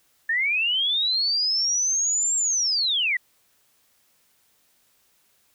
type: linear two-way sweep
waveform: sine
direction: up then down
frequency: 1760 to 7510 to 1880 Hz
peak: -20 dBFS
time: 0.29-3.17 s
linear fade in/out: 5 ms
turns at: 2.36 s
effects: white hiss -64 dBFS RMS until 5.54 s